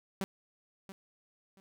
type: tone with echo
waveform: sawtooth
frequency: 193.5 Hz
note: G3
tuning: 22 cents flat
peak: -28 dBFS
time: 0.21-0.24 s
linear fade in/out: 0 ms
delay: 680 ms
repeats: 2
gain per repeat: -13 dB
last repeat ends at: 1.6 s
effects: none